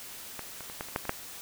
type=clicks; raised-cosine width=0.5 ms; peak=-22 / -27 / -27 / -19 / -29 / -13 / -25 / -12 dBFS; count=8; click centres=0.393 / 0.607 / 0.699 / 0.809 / 0.886 / 0.961 / 1.053 / 1.094 s; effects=white hiss -44 dBFS RMS until 1.41 s